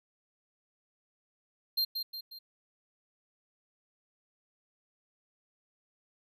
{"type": "tone with echo", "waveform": "square", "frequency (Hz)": 4186, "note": "C8", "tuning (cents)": 0, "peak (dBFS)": -27, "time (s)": [1.77, 1.85], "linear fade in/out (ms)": 10, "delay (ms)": 180, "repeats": 3, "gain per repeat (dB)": -6, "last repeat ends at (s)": 2.39, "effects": []}